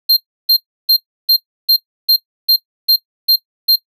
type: tone bursts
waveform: square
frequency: 4186 Hz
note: C8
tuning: in tune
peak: -7 dBFS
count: 10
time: 0.09-3.76 s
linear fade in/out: 10 ms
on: 79 ms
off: 320 ms
effects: noise-tail reverb RT60 0.1 s tail -18 dB re dry